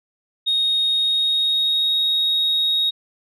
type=tone with pitch glide; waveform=sine; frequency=3729 to 3761 Hz; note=A#7 to A#7; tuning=0 to +15 cents; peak=-15 dBFS; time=0.46-2.91 s; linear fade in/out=20 ms; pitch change=+15 cents; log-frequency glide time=0.9-1.96 s; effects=tanh soft clip ceiling -13 dBFS